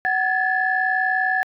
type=tone cluster; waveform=sine; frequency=749 / 1684 / 1744 Hz; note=F#5 / G#6 / A6; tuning=+21 / +24 / -16 cents; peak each=-22 dBFS; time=0.05-1.43 s; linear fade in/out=0 ms; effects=tanh soft clip ceiling -8 dBFS